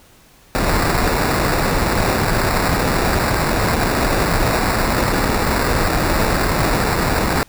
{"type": "noise with sample-and-hold", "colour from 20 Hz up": "pink", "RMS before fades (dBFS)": -17, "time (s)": [0.55, 7.43], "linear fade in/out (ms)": 0, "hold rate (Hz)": 3150, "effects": ["pink hiss -49 dBFS RMS until 7.48 s"]}